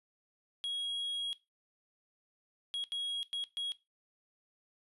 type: tone bursts at uneven times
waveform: triangle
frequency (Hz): 3301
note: G#7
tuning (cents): -11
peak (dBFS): -32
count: 5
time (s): 0.64-1.33 / 2.74-2.84 / 2.92-3.23 / 3.33-3.44 / 3.57-3.72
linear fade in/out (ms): 0
effects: noise-tail reverb RT60 0.2 s tail -17 dB re dry + resampled to 32000 Hz